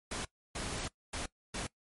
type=noise bursts at uneven times; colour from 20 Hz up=pink; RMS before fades=-38 dBFS; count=4; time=0.11-0.25 / 0.55-0.88 / 1.13-1.26 / 1.54-1.67 s; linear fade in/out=5 ms; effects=noise-tail reverb RT60 0.1 s tail -20 dB re dry + MP3 48 kbps